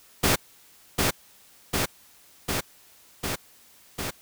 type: noise with echo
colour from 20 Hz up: pink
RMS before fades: -21 dBFS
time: 0.23-0.36 s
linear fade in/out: 10 ms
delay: 750 ms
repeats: 5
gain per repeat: -2 dB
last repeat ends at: 4.11 s
effects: white hiss -55 dBFS RMS until 4.21 s